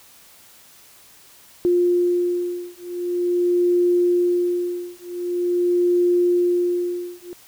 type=beating tone pair; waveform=sine; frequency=352.7 / 353.15 Hz; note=F4 / F4; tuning=+17 / +19 cents; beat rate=0.45 Hz; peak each=-20 dBFS; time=1.65-7.33 s; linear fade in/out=0 ms; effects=white hiss -49 dBFS RMS until 7.47 s